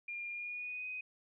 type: tone with pitch glide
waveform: sine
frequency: 2406 to 2504 Hz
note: D7 to D#7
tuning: +41 to +10 cents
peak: -39 dBFS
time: 0.08-1.01 s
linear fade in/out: 5 ms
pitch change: +69 cents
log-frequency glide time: 0.31-0.87 s
effects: none